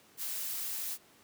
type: noise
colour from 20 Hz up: blue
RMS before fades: -37 dBFS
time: 0.17-0.98 s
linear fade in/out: 50 ms
effects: pink hiss -61 dBFS RMS until 1.23 s + high-pass 150 Hz 12 dB/octave